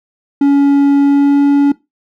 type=tone with pitch glide; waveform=triangle; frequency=281.4 to 283.4 Hz; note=C#4 to C#4; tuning=+26 to +38 cents; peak=-4 dBFS; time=0.41-1.72 s; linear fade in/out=5 ms; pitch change=+12 cents; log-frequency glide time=1-1.43 s; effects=noise-tail reverb RT60 0.2 s tail -19 dB re dry